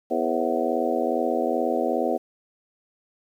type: harmonic tone with a mistuned harmonic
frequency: 82.41 Hz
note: E2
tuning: in tune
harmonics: 3 / 4 / 5 / 6 / 7 / 8 / 9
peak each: -29 / -29 / -29 / -29 / -29 / -29 / -29 dBFS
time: 0.1-2.18 s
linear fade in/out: 20 ms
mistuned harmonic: 7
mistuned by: -79 cents
effects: 9-bit